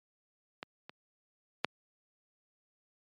clicks, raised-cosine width 0.3 ms, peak -22 / -29 / -11 dBFS, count 3, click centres 0.629 / 0.895 / 1.646 s, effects high-pass 150 Hz 12 dB/octave + MP3 96 kbps

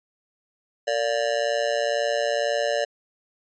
square tone with amplitude modulation, 580 Hz, D5, 22 cents flat, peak -18 dBFS, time 0.87-2.85 s, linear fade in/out 10 ms, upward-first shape sine, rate 122 Hz, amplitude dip 100%, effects resampled to 16000 Hz

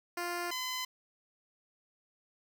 10% pulse tone pair in turn, 349.2 / 1017.8 Hz, F4 / C6, 0 / -48 cents, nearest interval octave + perfect fifth, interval 1852 cents, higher second, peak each -26 dBFS, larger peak neither, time 0.17-0.51 / 0.51-0.85 s, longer neither, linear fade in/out 5 ms, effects none

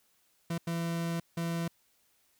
40% pulse tone bursts at uneven times, 167.9 Hz, E3, 32 cents sharp, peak -30 dBFS, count 3, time 0.5-0.58 / 0.67-1.2 / 1.37-1.68 s, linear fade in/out 5 ms, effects white hiss -70 dBFS RMS until 2.39 s

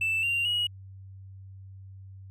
triangle tone with pitch steps, 2650 / 2772 / 2900 Hz, E7 / F7 / F#7, +9 / -14 / -35 cents, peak -22 dBFS, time 0.01-0.67 s, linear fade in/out 5 ms, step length 220 ms, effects tanh soft clip ceiling -20 dBFS + added 96 Hz sine -43 dBFS peak until 2.3 s

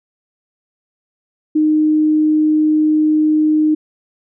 sine tone, 307.7 Hz, D#4, 19 cents flat, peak -10 dBFS, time 1.55-3.75 s, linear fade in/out 10 ms, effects none

